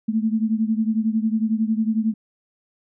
sine beating tone pair, 217.4 / 228.4 Hz, A3 / A#3, -21 / -35 cents, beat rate 11 Hz, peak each -20 / -23 dBFS, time 0.08-2.14 s, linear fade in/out 10 ms, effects none

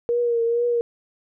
sine tone with vibrato, 471.1 Hz, A#4, 18 cents sharp, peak -18 dBFS, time 0.09-0.81 s, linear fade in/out 0 ms, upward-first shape triangle, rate 2.2 Hz, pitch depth 44 cents each way, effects none

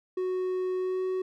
triangle tone with pitch glide, 369.3 to 372.9 Hz, F#4 to F#4, -3 to +14 cents, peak -25 dBFS, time 0.17-1.22 s, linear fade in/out 5 ms, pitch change +17 cents, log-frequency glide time 0.77-1.03 s, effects none

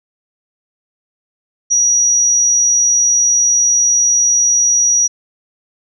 sine tone, 5790 Hz, F#8, 38 cents flat, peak -9 dBFS, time 1.7-5.08 s, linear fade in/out 20 ms, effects none

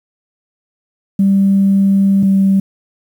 sine tone pair in turn, 196 / 194.2 Hz, G3 / G3, 0 / -16 cents, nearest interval unison, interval 16 cents, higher first, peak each -7 dBFS, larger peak neither, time 1.19-2.23 / 2.23-2.6 s, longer first, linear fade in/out 5 ms, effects tanh soft clip ceiling -3 dBFS + 7-bit

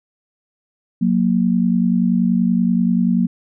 sine tone pair together, 182.66 / 233.1 Hz, F#3 / A#3, -22 / 0 cents, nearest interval major third, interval 422 cents, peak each -16 dBFS, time 1.01-3.27 s, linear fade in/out 10 ms, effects none

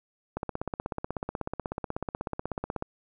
click train, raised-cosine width 1 ms, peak -17 dBFS, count 41, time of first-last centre 0.37-2.824 s, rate 16.3 Hz, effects none

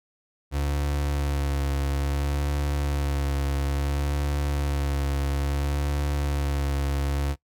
35% pulse tone with vibrato, 70.9 Hz, C#2, 40 cents sharp, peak -22 dBFS, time 0.51-7.36 s, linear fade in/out 50 ms, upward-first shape sine, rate 0.59 Hz, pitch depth 26 cents each way, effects noise-tail reverb RT60 0.1 s tail -21 dB re dry

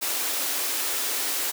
white high-pass noise, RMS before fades -27 dBFS, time 0.01-1.52 s, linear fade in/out 20 ms, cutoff 250 Hz, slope 96 dB/octave, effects none

